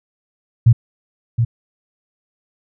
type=tone with echo; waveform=sine; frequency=116.54 Hz; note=A#2; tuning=in tune; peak=-5 dBFS; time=0.66-0.73 s; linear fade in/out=10 ms; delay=720 ms; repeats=1; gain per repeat=-7 dB; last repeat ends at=1.45 s; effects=none